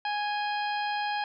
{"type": "harmonic tone with a mistuned harmonic", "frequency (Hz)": 830.6, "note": "G#5", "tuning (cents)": 0, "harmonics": [1, 2, 3, 4, 5, 6], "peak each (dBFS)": [-29, -35, -39, -41, -43, -45], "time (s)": [0.05, 1.24], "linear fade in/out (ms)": 2, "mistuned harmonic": 4, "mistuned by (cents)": -52, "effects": []}